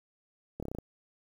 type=slowing click train; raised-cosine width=2 ms; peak=-24 dBFS; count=7; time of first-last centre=0.6-0.786 s; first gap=26 ms; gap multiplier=1.07; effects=9-bit